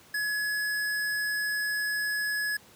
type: tone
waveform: square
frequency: 1692 Hz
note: G#6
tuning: 32 cents sharp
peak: -28 dBFS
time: 0.14-2.57 s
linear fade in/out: 5 ms
effects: pink hiss -55 dBFS RMS until 2.75 s + high-pass 100 Hz 12 dB/octave